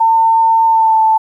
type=tone with pitch glide; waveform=sine; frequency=902 to 881.4 Hz; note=A5 to A5; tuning=+43 to +3 cents; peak=-7 dBFS; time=0-1.18 s; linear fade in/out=10 ms; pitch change=-40 cents; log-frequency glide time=0.65-1.01 s; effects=8-bit